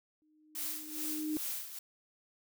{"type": "tone with exponential growth", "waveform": "sine", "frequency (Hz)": 307.5, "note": "D#4", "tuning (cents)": -20, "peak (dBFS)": -30, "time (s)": [0.22, 1.37], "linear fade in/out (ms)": 0, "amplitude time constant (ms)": 250}
{"type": "noise with tremolo", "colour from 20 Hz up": "blue", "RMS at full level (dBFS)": -37, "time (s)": [0.55, 1.79], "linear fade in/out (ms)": 5, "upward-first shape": "sine", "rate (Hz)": 2.4, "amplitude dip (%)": 70}
{"effects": []}